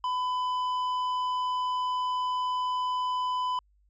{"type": "tone with tanh clipping", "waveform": "triangle", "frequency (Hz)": 1003, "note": "B5", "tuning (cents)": 26, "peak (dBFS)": -28, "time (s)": [0.04, 3.59], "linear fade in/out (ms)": 2, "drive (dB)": 12, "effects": ["added 50 Hz sine -62 dBFS peak until 3.89 s"]}